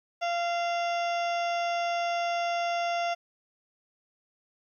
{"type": "harmonic tone with a mistuned harmonic", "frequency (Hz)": 690, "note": "F5", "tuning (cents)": -21, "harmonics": [1, 2, 3, 4, 5, 7, 8, 9], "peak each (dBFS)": [-27, -37, -39, -39, -43, -49, -46, -50], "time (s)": [0.21, 3.15], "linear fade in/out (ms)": 20, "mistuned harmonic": 9, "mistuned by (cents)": 37, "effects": ["11-bit"]}